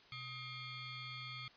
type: ring-modulated tone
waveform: 15% pulse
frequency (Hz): 1128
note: C#6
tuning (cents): +30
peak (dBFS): -35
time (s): 0.12-1.48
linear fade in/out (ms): 2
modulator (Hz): 1000
effects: white hiss -63 dBFS RMS until 1.56 s + resampled to 11025 Hz